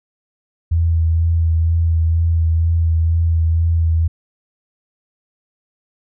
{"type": "tone with vibrato", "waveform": "sine", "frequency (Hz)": 82.41, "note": "E2", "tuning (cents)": 0, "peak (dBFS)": -12, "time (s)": [0.71, 4.08], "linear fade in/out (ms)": 10, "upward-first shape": "sine", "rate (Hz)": 2.1, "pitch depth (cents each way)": 21, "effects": []}